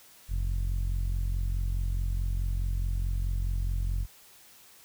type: tone with low-pass filter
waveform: sawtooth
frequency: 44.71 Hz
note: F1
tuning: 41 cents sharp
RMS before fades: -29 dBFS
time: 0.28-4.07 s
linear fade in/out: 50 ms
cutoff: 92 Hz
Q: 0.94
effects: white hiss -55 dBFS RMS until 4.84 s